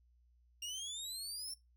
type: exponential sweep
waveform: 25% pulse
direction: up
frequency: 2794 to 5450 Hz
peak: -37 dBFS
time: 0.62-1.54 s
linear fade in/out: 5 ms
effects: noise-tail reverb RT60 0.2 s tail -20 dB re dry + added 60 Hz sine -66 dBFS peak until 1.76 s